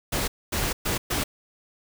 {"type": "noise bursts at uneven times", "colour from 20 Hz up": "pink", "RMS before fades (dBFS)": -26, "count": 4, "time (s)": [[0.12, 0.28], [0.52, 0.73], [0.85, 0.98], [1.1, 1.24]], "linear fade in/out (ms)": 10, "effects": []}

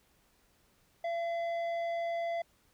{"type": "tone with tanh clipping", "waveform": "sine", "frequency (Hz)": 678, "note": "E5", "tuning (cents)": 49, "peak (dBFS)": -33, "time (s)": [1.04, 2.42], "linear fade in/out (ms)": 5, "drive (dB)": 9, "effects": ["pink hiss -69 dBFS RMS until 2.73 s"]}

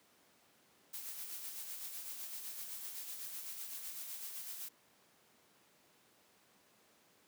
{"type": "noise with tremolo", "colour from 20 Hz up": "blue", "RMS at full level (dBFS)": -44, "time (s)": [0.93, 4.69], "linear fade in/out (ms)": 10, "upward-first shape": "sine", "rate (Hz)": 7.9, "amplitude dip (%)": 40, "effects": ["pink hiss -68 dBFS RMS until 7.27 s", "high-pass 200 Hz 12 dB/octave"]}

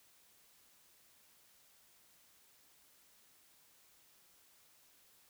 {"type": "silence", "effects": ["white hiss -67 dBFS RMS until 5.29 s"]}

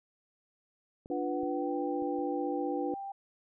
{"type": "clicks", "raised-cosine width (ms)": 2, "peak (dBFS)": [-34, -34, -38, -42], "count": 4, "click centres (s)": [1.059, 1.433, 2.023, 2.189]}
{"type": "chord", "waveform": "sine", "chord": "B diminished", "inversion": "first", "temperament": "equal", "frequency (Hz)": [293.7, 349.2, 493.9], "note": ["D4", "F4", "B4"], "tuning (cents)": [0, 0, 0], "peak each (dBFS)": [-34, -36, -36], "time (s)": [1.1, 2.94], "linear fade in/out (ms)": 2}
{"type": "tone with pitch glide", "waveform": "sine", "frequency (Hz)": [740, 788.5], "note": ["F#5", "G5"], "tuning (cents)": [0, 10], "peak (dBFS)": -37, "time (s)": [1.11, 3.12], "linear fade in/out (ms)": 5, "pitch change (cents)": 110, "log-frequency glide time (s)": [1.23, 1.76]}
{"effects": []}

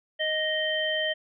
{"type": "harmonic tone", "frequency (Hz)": 622.3, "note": "D#5", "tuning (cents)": 0, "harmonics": [1, 3, 5], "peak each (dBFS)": [-29, -29, -29], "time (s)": [0.19, 1.14], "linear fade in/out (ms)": 20, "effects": []}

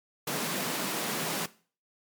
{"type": "high-pass noise", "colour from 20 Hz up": "pink", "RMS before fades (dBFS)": -32, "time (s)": [0.27, 1.46], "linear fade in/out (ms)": 5, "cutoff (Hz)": 150, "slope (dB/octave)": 48, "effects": ["noise-tail reverb RT60 0.4 s tail -18 dB re dry", "MP3 96 kbps"]}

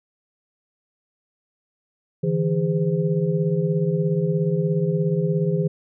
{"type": "tone cluster", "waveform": "sine", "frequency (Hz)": [148.5, 165.4, 406.9, 511], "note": ["D3", "E3", "G#4", "C5"], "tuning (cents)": [20, 6, -35, -41], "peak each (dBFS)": [-25, -21, -25, -29], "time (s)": [2.23, 5.68], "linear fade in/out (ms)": 10, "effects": []}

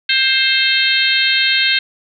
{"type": "harmonic tone", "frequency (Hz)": 528, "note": "C5", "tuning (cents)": 16, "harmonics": [3, 4, 5, 6, 7, 8], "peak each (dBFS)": [-19, -19, -19, -19, -19, -19], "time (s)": [0.09, 1.79], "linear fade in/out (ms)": 5, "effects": []}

